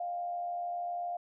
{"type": "tone with frequency modulation", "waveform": "sine", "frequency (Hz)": 702, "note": "F5", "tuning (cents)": 9, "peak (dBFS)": -33, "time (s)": [0, 1.17], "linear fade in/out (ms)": 5, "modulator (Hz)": 87.2, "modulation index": 0.32, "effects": []}